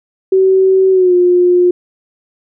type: tone with pitch glide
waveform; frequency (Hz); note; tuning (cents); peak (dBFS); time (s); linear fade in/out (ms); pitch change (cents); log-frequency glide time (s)
sine; 380 to 356.6; F#4 to F4; +46 to +36; -6; 0.32-1.71; 5; -110; 0.91-1.14
effects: none